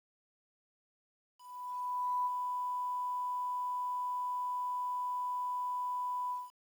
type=tone with ADSR envelope; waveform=sine; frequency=992 Hz; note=B5; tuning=7 cents sharp; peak=-29 dBFS; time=1.37-6.51 s; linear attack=890 ms; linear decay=26 ms; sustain=-4 dB; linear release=200 ms; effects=10-bit